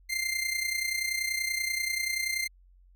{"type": "tone with amplitude modulation", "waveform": "sawtooth", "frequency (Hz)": 2093, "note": "C7", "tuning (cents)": 0, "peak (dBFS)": -22, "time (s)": [0.09, 2.48], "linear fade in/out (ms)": 20, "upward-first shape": "sine", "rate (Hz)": 30.4, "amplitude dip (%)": 65, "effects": ["added 45 Hz sine -55 dBFS peak until 2.95 s"]}